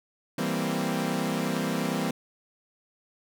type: chord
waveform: sawtooth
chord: C dominant seventh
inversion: first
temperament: equal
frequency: 164.81 / 196 / 233.1 / 261.6 Hz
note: E3 / G3 / Bb3 / C4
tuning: 0 / 0 / 0 / 0 cents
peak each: -28 dBFS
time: 0.38-2.11 s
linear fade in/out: 5 ms
effects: none